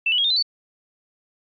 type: tone with pitch steps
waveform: sine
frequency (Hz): 2665 / 2957 / 3281 / 3640 / 4039 / 4482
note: E7 / F#7 / G#7 / A#7 / B7 / C#8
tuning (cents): +18 / -2 / -22 / -42 / +38 / +18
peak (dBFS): -17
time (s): 0.06-0.426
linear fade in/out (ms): 5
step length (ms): 61
effects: AAC 64 kbps